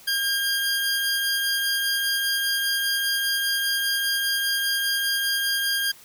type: tone pair together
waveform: 20% pulse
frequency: 1611 / 4828 Hz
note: G6 / D8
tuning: +47 / +47 cents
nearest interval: octave + perfect fifth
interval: 1900 cents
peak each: -18 / -24 dBFS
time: 0.07-5.92 s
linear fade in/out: 10 ms
effects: white hiss -49 dBFS RMS until 6.04 s